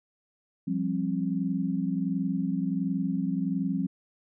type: chord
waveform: sine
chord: F suspended second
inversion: none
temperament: equal with one note detuned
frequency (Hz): 174.61 / 196 / 266.8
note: F3 / G3 / C4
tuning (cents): 0 / 0 / +34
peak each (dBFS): -30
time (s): 0.67-3.87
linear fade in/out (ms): 10
effects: none